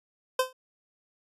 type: tone with exponential decay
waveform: 25% pulse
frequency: 515 Hz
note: C5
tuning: 28 cents flat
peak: -15 dBFS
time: 0.39-0.53 s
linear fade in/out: 5 ms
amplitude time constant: 30 ms
effects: resampled to 32000 Hz